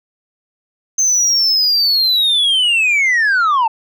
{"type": "linear sweep", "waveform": "sine", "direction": "down", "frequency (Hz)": [6290, 860], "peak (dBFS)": -8, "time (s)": [0.98, 3.68], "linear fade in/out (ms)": 10, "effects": ["tanh soft clip ceiling -10 dBFS"]}